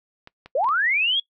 clicks, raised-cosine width 0.3 ms, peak -25 dBFS, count 4, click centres 0.274 / 0.46 / 0.644 / 0.689 s
sine linear sweep, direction up, 482.8 to 3390 Hz, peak -18 dBFS, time 0.55-1.2 s, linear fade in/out 5 ms
effects noise-tail reverb RT60 0.1 s tail -22 dB re dry

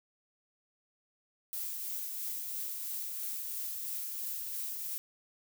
violet noise with tremolo, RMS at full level -37 dBFS, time 1.53-4.98 s, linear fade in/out 0 ms, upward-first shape triangle, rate 3 Hz, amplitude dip 30%, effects none

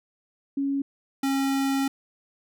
sine / square tone pair in turn, 277.2 / 272.3 Hz, C#4 / C#4, 0 / -31 cents, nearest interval unison, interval 31 cents, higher first, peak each -23 dBFS, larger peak neither, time 0.57-0.82 / 1.23-1.88 s, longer second, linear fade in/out 5 ms, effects none

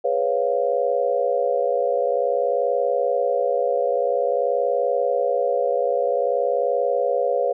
sine chord, C# dominant seventh, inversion second, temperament equal with one note detuned, 411.7 / 493.9 / 554.4 / 698.5 Hz, G#4 / B4 / C#5 / E#5, -15 / 0 / 0 / 0 cents, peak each -28 / -22 / -22 / -26 dBFS, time 0.04-7.53 s, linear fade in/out 10 ms, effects none

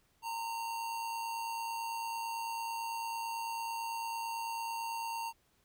square tone with amplitude modulation, 919 Hz, A#5, 25 cents flat, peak -35 dBFS, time 0.22-5.33 s, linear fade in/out 50 ms, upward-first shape sine, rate 109 Hz, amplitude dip 40%, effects pink hiss -72 dBFS RMS until 5.64 s

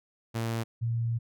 sawtooth / sine tone pair in turn, 114.4 / 116 Hz, A#2 / A#2, -32 / -8 cents, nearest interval unison, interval 24 cents, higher second, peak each -25 / -26 dBFS, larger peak first, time 0.34-0.64 / 0.81-1.19 s, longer second, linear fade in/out 20 ms, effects none

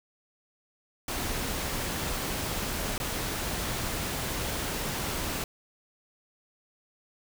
pink noise with dropouts, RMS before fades -32 dBFS, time 1.08-5.44 s, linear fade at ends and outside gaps 2 ms, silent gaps 2.98-3 s, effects none

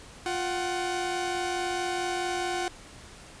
sawtooth tone pair together, 353.2 / 751 Hz, F4 / F#5, +20 / +26 cents, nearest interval octave + minor second, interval 1306 cents, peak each -27 / -27 dBFS, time 0.26-2.68 s, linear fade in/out 0 ms, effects pink hiss -48 dBFS RMS until 3.4 s + resampled to 22050 Hz

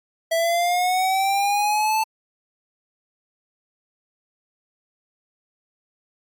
square linear sweep, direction up, 655 to 883 Hz, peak -19 dBFS, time 0.31-2.04 s, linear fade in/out 10 ms, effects AAC 64 kbps

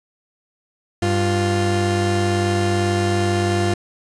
30% pulse tone pair together, 98 / 349.2 Hz, G2 / F4, 0 / 0 cents, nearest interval octave + minor seventh, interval 2200 cents, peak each -17 dBFS, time 1.02-3.74 s, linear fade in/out 5 ms, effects resampled to 22050 Hz

